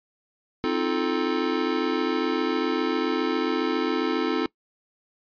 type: chord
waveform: square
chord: F dominant seventh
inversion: second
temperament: just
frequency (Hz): 261.9 / 314.3 / 349.2 / 436.5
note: C4 / Eb4 / F4 / A4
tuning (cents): +2 / +18 / 0 / -14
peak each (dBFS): -29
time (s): 0.64-4.46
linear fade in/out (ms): 0
effects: noise-tail reverb RT60 0.1 s tail -22 dB re dry + resampled to 11025 Hz